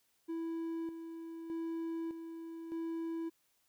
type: tone with tremolo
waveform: triangle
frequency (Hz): 329.6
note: E4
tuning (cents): 0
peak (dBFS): -34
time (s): 0.28-3.3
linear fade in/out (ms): 20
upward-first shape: square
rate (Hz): 0.82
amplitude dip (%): 55
effects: white hiss -75 dBFS RMS until 3.68 s